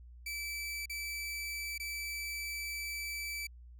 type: tone with dropouts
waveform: sawtooth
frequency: 2315 Hz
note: D7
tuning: 25 cents flat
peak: -34 dBFS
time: 0.26-3.47 s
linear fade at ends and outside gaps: 5 ms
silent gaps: 0.858-0.896 / 1.78-1.798 s
effects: added 60 Hz sine -50 dBFS peak until 3.79 s